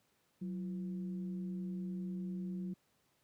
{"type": "tone with frequency modulation", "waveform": "sine", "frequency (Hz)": 185, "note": "F#3", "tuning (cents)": 0, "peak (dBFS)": -37, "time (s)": [0.41, 2.74], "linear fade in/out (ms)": 10, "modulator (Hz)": 155, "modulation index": 0.47, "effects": ["pink hiss -75 dBFS RMS until 3.23 s", "high-pass 100 Hz 12 dB/octave"]}